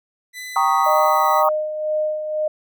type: tone with vibrato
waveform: sawtooth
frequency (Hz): 1991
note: B6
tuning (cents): +14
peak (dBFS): -27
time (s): 0.33-1.44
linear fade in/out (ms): 50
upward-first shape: sine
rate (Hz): 1.8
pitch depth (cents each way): 13
type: chord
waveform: sine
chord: Eb dominant seventh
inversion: first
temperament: equal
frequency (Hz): 784 / 932.3 / 1108.7 / 1244.5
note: G5 / Bb5 / Db6 / Eb6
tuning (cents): 0 / 0 / 0 / 0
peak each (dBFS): -20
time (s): 0.56-1.49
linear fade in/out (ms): 2
type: high-pass noise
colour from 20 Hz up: white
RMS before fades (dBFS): -36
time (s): 0.84-1.48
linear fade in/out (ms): 2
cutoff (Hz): 12000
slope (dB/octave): 96
type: tone with tremolo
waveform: sine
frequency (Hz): 614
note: D#5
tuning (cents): -23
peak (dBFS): -17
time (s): 0.86-2.48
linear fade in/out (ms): 5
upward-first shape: sine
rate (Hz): 2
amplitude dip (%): 55
effects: none